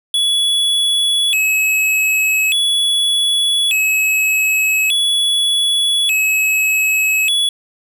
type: tone with vibrato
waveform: square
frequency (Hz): 2953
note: F#7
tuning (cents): -4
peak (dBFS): -13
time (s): 0.14-7.49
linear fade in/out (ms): 2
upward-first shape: square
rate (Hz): 0.42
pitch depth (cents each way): 240
effects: none